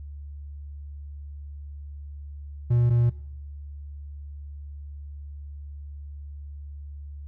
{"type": "tone pair in turn", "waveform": "triangle", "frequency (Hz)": [120, 119.33], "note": ["B2", "A#2"], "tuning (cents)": [-49, 41], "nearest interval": "unison", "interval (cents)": 10, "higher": "first", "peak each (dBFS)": -16, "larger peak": "neither", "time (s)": [[2.7, 2.9], [2.9, 3.1]], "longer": "neither", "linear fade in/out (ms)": 10, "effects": ["noise-tail reverb RT60 0.7 s tail -18 dB re dry", "added 72 Hz sine -36 dBFS peak until 7.27 s"]}